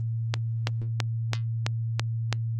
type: click train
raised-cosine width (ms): 0.2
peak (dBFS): -8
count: 7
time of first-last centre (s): 0.34-2.327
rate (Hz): 3.02
effects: added 114 Hz sine -26 dBFS peak until 2.59 s + Opus 32 kbps